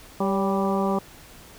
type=harmonic tone with a mistuned harmonic; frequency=196 Hz; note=G3; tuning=in tune; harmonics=1 / 2 / 3 / 4 / 5 / 6; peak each=-24 / -27 / -29 / -30 / -31 / -32 dBFS; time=0.2-0.99 s; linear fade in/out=5 ms; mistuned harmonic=3; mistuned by=-48 cents; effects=pink hiss -47 dBFS RMS until 1.58 s